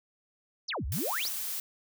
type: exponential two-way sweep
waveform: sine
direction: down then up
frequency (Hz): 6480 to 55.1 to 6480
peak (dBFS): -31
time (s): 0.68-1.29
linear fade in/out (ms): 10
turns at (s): 0.86
type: noise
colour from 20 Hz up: blue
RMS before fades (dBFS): -35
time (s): 0.92-1.6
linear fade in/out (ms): 2
type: clicks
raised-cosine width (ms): 0.5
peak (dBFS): -31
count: 2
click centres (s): 0.984 / 1.253
effects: none